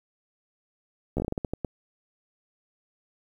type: slowing click train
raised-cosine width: 2 ms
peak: -15 dBFS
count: 11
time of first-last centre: 1.17-1.647 s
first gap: 13 ms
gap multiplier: 1.27
effects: 9-bit